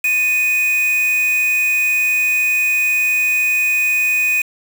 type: tone with quantisation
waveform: triangle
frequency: 2489 Hz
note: D#7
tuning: in tune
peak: -12 dBFS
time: 0.04-4.42 s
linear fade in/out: 5 ms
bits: 4
effects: none